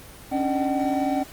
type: tone cluster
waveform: triangle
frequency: 274.3 / 293.9 / 605 / 760 Hz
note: C#4 / D4 / D#5 / F#5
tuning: -18 / +1 / -49 / +46 cents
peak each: -22 / -29 / -28 / -24 dBFS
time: 0.31-1.24 s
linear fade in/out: 20 ms
effects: pink hiss -44 dBFS RMS until 1.32 s + Opus 24 kbps